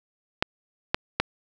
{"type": "clicks", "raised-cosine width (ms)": 0.3, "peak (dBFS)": -4, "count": 3, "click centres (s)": [0.425, 0.945, 1.2], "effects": []}